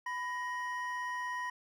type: tone pair together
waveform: triangle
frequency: 995.4 / 1879 Hz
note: B5 / A#6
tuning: +13 / +13 cents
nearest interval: major seventh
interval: 1100 cents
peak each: -35 / -37 dBFS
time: 0.06-1.5 s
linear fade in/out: 5 ms
effects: none